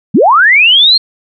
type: linear sweep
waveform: sine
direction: up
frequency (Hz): 146.83 to 4297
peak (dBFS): -3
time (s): 0.14-0.98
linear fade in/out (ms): 10
effects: none